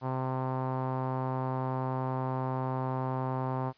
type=tone with low-pass filter; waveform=sawtooth; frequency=130.1 Hz; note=C3; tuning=9 cents flat; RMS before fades=-32 dBFS; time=0.01-3.73 s; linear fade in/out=50 ms; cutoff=960 Hz; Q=3.4; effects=white hiss -64 dBFS RMS until 3.77 s + resampled to 11025 Hz